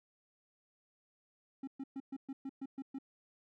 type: tone bursts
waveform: triangle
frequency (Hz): 270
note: C#4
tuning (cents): -45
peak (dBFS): -37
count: 9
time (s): 1.63-2.986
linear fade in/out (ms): 5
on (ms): 44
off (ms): 120
effects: none